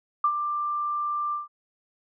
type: tone with ADSR envelope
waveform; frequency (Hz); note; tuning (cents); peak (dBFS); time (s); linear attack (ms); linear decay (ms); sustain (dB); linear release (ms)
sine; 1184; D6; +14; -17; 0.24-1.48; 4; 69; -8; 150
effects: none